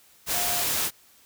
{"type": "tone in noise", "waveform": "sine", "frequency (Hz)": 707, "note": "F5", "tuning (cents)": 21, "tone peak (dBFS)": -33, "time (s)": [0.31, 0.65], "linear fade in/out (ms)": 50, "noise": "white", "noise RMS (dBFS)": -26, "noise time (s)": [0.26, 0.91], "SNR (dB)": -10, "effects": ["white hiss -57 dBFS RMS until 1.25 s"]}